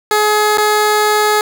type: tone with dropouts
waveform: 15% pulse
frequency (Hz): 422.9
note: G#4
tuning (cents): +31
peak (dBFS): -4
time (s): 0.11-1.41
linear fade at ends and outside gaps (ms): 1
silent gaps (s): 0.574-0.582
effects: none